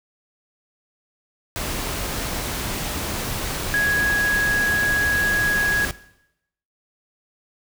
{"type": "tone in noise", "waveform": "sine", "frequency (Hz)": 1661.2, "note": "G#6", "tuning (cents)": 0, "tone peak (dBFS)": -17, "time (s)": [3.74, 5.85], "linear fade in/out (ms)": 0, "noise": "pink", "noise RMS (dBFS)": -27, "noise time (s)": [1.56, 5.91], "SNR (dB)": 7, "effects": ["noise-tail reverb RT60 0.8 s tail -17 dB re dry"]}